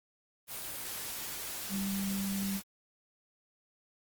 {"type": "tone in noise", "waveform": "sine", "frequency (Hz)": 196, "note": "G3", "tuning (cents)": 0, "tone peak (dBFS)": -32, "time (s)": [1.69, 2.61], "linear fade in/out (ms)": 50, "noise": "white", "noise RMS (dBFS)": -40, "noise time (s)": [0.47, 2.63], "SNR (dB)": 5, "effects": ["Opus 24 kbps"]}